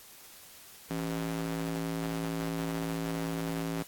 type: tone with high-pass filter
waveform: square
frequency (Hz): 55.3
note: A1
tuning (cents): +9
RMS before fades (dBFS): -34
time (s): 0.9-3.83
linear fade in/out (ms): 10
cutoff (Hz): 210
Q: 2.4
effects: white hiss -52 dBFS RMS until 3.87 s + AAC 64 kbps